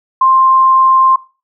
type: tone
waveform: sine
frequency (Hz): 1052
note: C6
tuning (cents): +9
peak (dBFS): -6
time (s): 0.21-1.16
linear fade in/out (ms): 5
effects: noise-tail reverb RT60 0.3 s tail -17 dB re dry